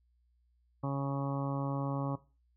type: harmonic tone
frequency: 138.59 Hz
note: C#3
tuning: in tune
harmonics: 1 / 2 / 3 / 4 / 5 / 6 / 7 / 8 / 9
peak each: -33 / -37 / -48 / -41 / -49 / -44 / -47 / -43 / -53 dBFS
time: 0.83-2.16 s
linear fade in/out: 10 ms
effects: noise-tail reverb RT60 0.3 s tail -17 dB re dry + added 60 Hz sine -68 dBFS peak until 2.56 s